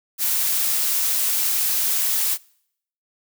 blue noise, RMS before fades -21 dBFS, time 0.18-2.38 s, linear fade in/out 50 ms, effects noise-tail reverb RT60 0.7 s tail -25 dB re dry

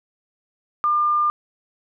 sine tone, 1200 Hz, D6, 37 cents sharp, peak -16 dBFS, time 0.84-1.3 s, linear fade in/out 0 ms, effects none

